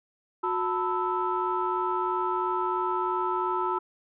sine tone cluster, 365 / 892 / 995 / 1312 Hz, F#4 / A5 / B5 / E6, -24 / +23 / +13 / -9 cents, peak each -30 dBFS, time 0.43-3.79 s, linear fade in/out 10 ms, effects tanh soft clip ceiling -16 dBFS

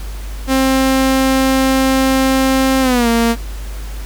sawtooth tone with pitch glide, 264.9 to 231.9 Hz, C4 to A#3, +22 to -9 cents, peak -7 dBFS, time 0.47-3.36 s, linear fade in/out 50 ms, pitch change -231 cents, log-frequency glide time 2.81-3.08 s, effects added 50 Hz sine -23 dBFS peak until 4.05 s + pink hiss -36 dBFS RMS until 4.05 s

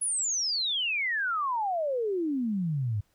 sine exponential sweep, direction down, 10548 to 98 Hz, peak -26 dBFS, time 0.01-3.01 s, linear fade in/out 10 ms, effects pink hiss -71 dBFS RMS until 3.14 s

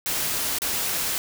white noise with dropouts, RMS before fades -26 dBFS, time 0.06-1.18 s, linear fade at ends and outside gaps 0 ms, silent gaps 0.585-0.619 s, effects none

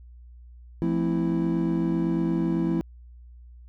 triangle chord, F major seventh, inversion none, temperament equal with one note detuned, 171.91 / 220 / 261.6 / 329.6 Hz, F3 / A3 / C4 / E4, -27 / 0 / 0 / 0 cents, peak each -24 / -29 / -29 / -24 dBFS, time 0.82-2.81 s, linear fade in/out 0 ms, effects added 60 Hz sine -44 dBFS peak until 3.68 s

